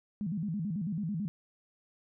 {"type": "tone with vibrato", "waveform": "sine", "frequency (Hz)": 183.2, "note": "F#3", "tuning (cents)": -17, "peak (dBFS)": -31, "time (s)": [0.21, 1.28], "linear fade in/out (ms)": 0, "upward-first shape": "square", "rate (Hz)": 9.1, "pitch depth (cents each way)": 220, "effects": []}